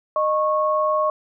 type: tone pair together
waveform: sine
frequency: 615.1 / 1098 Hz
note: D#5 / C#6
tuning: -20 / -17 cents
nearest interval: minor seventh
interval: 1003 cents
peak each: -20 dBFS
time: 0.16-1.1 s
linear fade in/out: 2 ms
effects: none